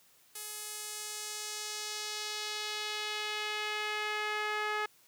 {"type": "tone with band-pass filter sweep", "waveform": "sawtooth", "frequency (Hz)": 423.3, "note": "G#4", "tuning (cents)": 33, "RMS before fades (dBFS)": -37, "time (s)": [0.35, 4.86], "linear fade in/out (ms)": 5, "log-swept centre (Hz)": [11000, 1600], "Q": 1.2, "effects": ["white hiss -64 dBFS RMS until 5.07 s", "high-pass 80 Hz 12 dB/octave"]}